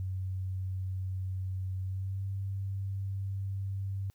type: tone with pitch glide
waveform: sine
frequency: 93.9 to 97.49 Hz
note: F#2 to G2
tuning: +26 to -9 cents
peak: -32 dBFS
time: 0-4.1 s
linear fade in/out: 0 ms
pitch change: +65 cents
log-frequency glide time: 1.81-2.26 s
effects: white hiss -73 dBFS RMS until 4.14 s